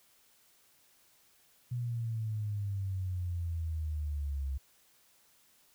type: exponential sweep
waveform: sine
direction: down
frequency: 123.47 to 66.6 Hz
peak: -32 dBFS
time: 1.71-4.58 s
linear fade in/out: 10 ms
effects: white hiss -66 dBFS RMS until 5.74 s